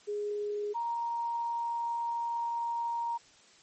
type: tone pair in turn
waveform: sine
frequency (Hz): 414.7 / 935.8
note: G#4 / A#5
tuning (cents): -3 / +6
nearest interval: octave + major second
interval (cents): 1409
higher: second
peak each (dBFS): -31 / -30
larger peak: second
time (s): 0.07-0.74 / 0.74-3.18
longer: second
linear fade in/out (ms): 20
effects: white hiss -59 dBFS RMS until 3.62 s + MP3 32 kbps